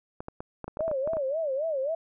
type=clicks; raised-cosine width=1 ms; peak=-22 dBFS; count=12; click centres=0.205 / 0.284 / 0.405 / 0.643 / 0.68 / 0.771 / 0.807 / 0.88 / 0.914 / 1.075 / 1.134 / 1.169 s
type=tone with vibrato; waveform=sine; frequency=587.3 Hz; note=D5; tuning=in tune; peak=-26 dBFS; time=0.79-1.95 s; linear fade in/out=5 ms; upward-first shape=sine; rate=3.7 Hz; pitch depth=200 cents each way
effects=none